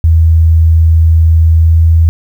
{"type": "tone with pitch glide", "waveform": "sine", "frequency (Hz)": [81.2, 81.86], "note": ["E2", "E2"], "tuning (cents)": [-26, -12], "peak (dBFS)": -3, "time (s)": [0.04, 2.09], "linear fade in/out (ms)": 0, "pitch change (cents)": 14, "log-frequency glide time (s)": [1.58, 1.82], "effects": ["7-bit"]}